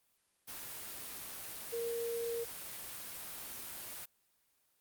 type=tone in noise; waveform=sine; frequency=466.2 Hz; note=A#4; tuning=in tune; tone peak=-35 dBFS; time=1.72-2.45 s; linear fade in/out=20 ms; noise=white; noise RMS=-45 dBFS; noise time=0.47-4.06 s; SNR=+7 dB; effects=white hiss -75 dBFS RMS until 4.8 s + Opus 32 kbps